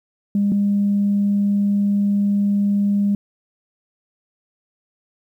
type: tone pair in turn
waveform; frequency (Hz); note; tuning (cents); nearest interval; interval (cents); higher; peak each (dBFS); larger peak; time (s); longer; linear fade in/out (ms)
sine; 202.2 / 202.2; G#3 / G#3; -46 / -46; unison; 0; neither; -14; neither; 0.35-0.52 / 0.52-3.15; second; 2
effects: tanh soft clip ceiling -10 dBFS + 9-bit